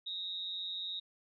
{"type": "tone with amplitude modulation", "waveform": "sine", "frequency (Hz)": 3757, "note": "A#7", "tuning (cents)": 13, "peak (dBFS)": -34, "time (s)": [0.06, 1], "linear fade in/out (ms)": 10, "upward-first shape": "sine", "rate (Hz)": 183, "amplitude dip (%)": 65, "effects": []}